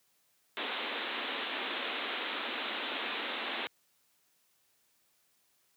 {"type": "band-pass noise", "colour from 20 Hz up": "white", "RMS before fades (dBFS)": -37, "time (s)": [0.57, 3.67], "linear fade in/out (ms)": 0, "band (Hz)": [220, 3800], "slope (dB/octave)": 96, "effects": ["white hiss -72 dBFS RMS until 5.76 s", "high-pass 80 Hz 12 dB/octave"]}